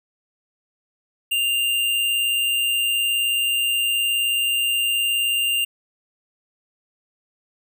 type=tone with amplitude modulation; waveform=square; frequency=2794 Hz; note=F7; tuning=in tune; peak=-18 dBFS; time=1.31-5.65 s; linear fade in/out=10 ms; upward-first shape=sine; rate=119 Hz; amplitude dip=30%; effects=none